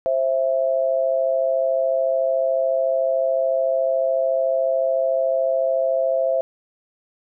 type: tone pair together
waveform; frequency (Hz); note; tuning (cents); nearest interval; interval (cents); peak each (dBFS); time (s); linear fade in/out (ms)
sine; 528 / 661.8; C5 / E5; +16 / +7; major third; 391; -20; 0.06-6.41; 0
effects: none